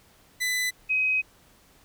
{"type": "tone pair in turn", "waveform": ["sawtooth", "sine"], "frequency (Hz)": [2000, 2528], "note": ["B6", "D#7"], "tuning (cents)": [21, 27], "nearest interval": "major third", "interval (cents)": 406, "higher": "second", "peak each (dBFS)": [-21, -21], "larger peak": "neither", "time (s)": [[0.4, 0.71], [0.89, 1.22]], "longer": "second", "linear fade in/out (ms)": 20, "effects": ["pink hiss -58 dBFS RMS until 1.84 s"]}